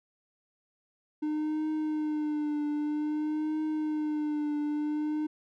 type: tone with vibrato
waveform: triangle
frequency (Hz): 302.9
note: D#4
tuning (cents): -46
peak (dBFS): -26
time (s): 1.22-5.27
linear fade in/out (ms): 10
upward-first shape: triangle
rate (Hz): 0.52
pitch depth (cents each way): 44
effects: none